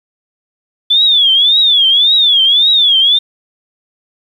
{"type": "tone with vibrato", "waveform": "sine", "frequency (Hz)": 3463, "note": "A7", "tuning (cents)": -28, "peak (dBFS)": -6, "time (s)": [0.9, 3.19], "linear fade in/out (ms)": 10, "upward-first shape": "triangle", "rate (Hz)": 1.8, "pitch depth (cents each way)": 200, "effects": ["7-bit"]}